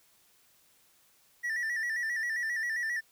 triangle tone with vibrato, 1853 Hz, A#6, 11 cents flat, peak -28 dBFS, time 1.43-3.01 s, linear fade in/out 20 ms, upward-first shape square, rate 7.5 Hz, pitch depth 68 cents each way, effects white hiss -65 dBFS RMS until 3.11 s

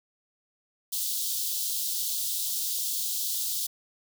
white high-pass noise, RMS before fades -30 dBFS, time 0.92-3.67 s, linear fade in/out 10 ms, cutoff 3300 Hz, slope 48 dB/octave, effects none

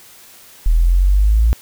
sine exponential sweep, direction up, 38.89 to 58.5 Hz, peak -9 dBFS, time 0.66-1.53 s, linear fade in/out 0 ms, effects white hiss -43 dBFS RMS until 1.61 s

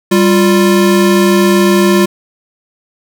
square tone pair together, 196.54 / 350.2 Hz, G3 / F4, +5 / +5 cents, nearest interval minor seventh, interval 1000 cents, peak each -10 dBFS, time 0.11-2.06 s, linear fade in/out 10 ms, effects none

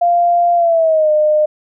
sine tone with pitch glide, 695 to 608.5 Hz, F5 to D#5, -9 to -39 cents, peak -9 dBFS, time 0.01-1.46 s, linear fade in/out 10 ms, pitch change -230 cents, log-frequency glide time 0.55-1.11 s, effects none

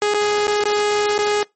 sawtooth tone with dropouts, 415.9 Hz, G#4, 2 cents sharp, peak -12 dBFS, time 0.02-1.43 s, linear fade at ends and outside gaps 1 ms, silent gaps 0.139-0.144 / 0.47-0.479 / 0.639-0.655 / 1.18-1.189 s, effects noise-tail reverb RT60 0.2 s tail -24 dB re dry + MP3 32 kbps

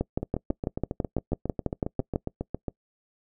two click trains, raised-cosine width 2 ms, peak -12 / -16 dBFS, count 14 / 19, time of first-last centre 0.01-2.159 / 0.23-2.682 s, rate 6.05 / 7.34 Hz, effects noise-tail reverb RT60 0.1 s tail -24 dB re dry

